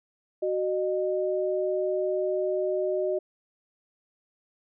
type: tone pair together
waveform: sine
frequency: 373 / 612.5 Hz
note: F#4 / D#5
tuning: +14 / -27 cents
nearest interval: major sixth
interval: 859 cents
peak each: -27 dBFS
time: 0.42-3.19 s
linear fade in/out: 10 ms
effects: none